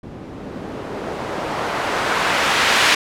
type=noise with low-pass filter sweep; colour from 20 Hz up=blue; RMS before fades=-21 dBFS; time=0.03-2.95 s; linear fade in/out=5 ms; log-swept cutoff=210 to 2400 Hz; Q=0.78; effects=none